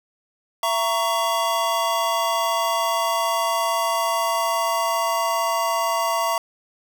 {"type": "chord", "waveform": "square", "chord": "A# diminished", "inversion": "second", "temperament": "just", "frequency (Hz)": [671.3, 932.3, 1118.8], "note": ["E5", "A#5", "C#6"], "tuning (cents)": [31, 0, 16], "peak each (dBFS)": -25, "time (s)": [0.63, 6.38], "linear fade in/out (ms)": 2, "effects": []}